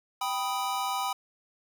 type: chord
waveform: square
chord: G augmented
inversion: none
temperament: equal with one note detuned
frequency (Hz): 784 / 987.8 / 1251.7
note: G5 / B5 / D#6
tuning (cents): 0 / 0 / +10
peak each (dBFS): -33 / -33 / -35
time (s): 0.21-1.13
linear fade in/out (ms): 5
effects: none

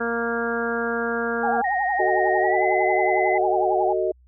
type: harmonic tone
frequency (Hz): 233.1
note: A#3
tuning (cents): 0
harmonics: 1 / 2 / 3 / 4 / 5 / 6 / 7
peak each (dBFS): -29 / -26 / -32 / -36 / -35 / -29 / -30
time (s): 0-1.62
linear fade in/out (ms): 10
type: tone with vibrato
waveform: sine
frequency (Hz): 774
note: G5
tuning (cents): -22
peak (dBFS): -21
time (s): 1.43-3.93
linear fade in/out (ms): 5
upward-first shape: triangle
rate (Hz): 11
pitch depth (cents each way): 160
type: tone with pitch glide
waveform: sine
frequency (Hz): 1864.7 to 2033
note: A#6 to B6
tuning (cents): 0 to +50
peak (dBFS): -25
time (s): 1.64-3.38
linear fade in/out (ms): 5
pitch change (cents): +150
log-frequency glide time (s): 2.39-2.64
type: chord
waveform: sine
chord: D# diminished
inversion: first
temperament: just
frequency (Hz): 373.4 / 448 / 622.3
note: F#4 / A4 / D#5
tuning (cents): +16 / +31 / 0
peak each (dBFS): -23 / -27 / -24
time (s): 1.99-4.12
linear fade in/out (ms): 10
effects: added 62 Hz sine -51 dBFS peak until 4.27 s

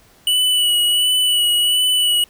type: tone with vibrato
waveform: square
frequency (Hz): 2952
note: F#7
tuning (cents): -5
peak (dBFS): -14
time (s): 0.27-2.24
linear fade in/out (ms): 2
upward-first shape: sine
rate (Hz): 1.4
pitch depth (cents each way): 25
effects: pink hiss -51 dBFS RMS until 2.29 s

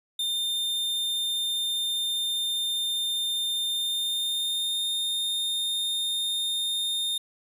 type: tone with pitch glide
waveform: 45% pulse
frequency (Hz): 3615 to 3651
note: A7 to A#7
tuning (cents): +46 to -37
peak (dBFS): -25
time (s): 0.19-7.18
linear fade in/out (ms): 5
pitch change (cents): +17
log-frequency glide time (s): 3.66-4.84
effects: none

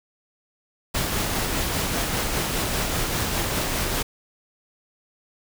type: noise with tremolo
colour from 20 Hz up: pink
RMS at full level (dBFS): -24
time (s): 0.94-4.03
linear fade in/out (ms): 10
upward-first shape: sine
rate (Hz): 5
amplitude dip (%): 25
effects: none

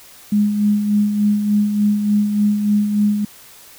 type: tone with tremolo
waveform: sine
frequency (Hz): 207.6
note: G#3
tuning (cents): 0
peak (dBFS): -11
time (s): 0.32-3.25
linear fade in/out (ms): 5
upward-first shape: sine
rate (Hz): 3.4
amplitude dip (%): 50
effects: white hiss -43 dBFS RMS until 3.78 s

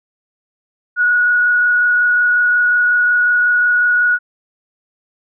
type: tone with frequency modulation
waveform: sine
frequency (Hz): 1458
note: F#6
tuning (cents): -26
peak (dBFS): -10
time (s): 0.96-4.19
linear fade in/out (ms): 50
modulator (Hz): 25.5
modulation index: 0.6
effects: none

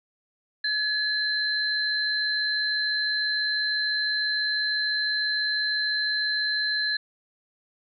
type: tone pair together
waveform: sine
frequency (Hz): 1704 / 4087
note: G#6 / C8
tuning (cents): +44 / -41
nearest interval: octave + minor third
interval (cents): 1515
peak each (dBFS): -26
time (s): 0.64-6.97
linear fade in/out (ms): 5
effects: none

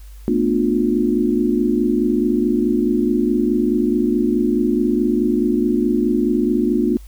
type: chord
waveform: sine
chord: B half-diminished seventh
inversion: third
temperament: just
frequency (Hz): 222.2 / 246.9 / 296.3 / 355.6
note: A3 / B3 / D4 / F4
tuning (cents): +17 / 0 / +15 / +31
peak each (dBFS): -20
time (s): 0.28-6.97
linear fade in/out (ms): 0
effects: added 50 Hz sine -35 dBFS peak until 7.07 s + white hiss -52 dBFS RMS until 7.07 s

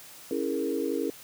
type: chord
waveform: sine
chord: A# half-diminished seventh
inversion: first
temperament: equal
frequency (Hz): 277.2 / 329.6 / 415.3 / 466.2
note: C#4 / E4 / G#4 / A#4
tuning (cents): 0 / 0 / 0 / 0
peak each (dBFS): -32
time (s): 0.31-1.1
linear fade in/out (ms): 2
effects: white hiss -48 dBFS RMS until 1.23 s + high-pass 60 Hz 12 dB/octave

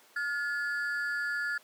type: ring-modulated tone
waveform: triangle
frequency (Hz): 1568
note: G6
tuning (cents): 0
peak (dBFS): -25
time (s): 0.16-1.58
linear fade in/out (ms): 5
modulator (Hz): 147
effects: pink hiss -59 dBFS RMS until 1.63 s + high-pass 400 Hz 12 dB/octave

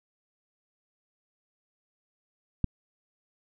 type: click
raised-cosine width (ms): 5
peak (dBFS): -12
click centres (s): 2.643
effects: none

